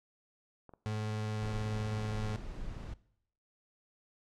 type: clicks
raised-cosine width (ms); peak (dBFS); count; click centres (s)
1; -38; 2; 0.693 / 0.737
type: tone with vibrato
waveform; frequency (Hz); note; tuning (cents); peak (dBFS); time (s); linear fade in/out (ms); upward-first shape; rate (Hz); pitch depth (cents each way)
35% pulse; 107.5; A2; -40; -32; 0.86-2.36; 0; sine; 19; 12
type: noise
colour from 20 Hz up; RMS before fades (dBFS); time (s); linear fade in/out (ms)
brown; -42; 1.42-2.94; 5
effects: noise-tail reverb RT60 0.7 s tail -20 dB re dry + low-pass 7000 Hz 12 dB/octave